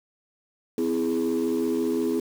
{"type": "chord", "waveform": "sine", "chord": "C augmented", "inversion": "none", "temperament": "equal with one note detuned", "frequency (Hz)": [255.1, 329.6, 415.3], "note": ["C4", "E4", "G#4"], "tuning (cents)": [-44, 0, 0], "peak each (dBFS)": -25, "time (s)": [0.78, 2.2], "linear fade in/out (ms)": 2, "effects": ["tanh soft clip ceiling -18 dBFS", "7-bit"]}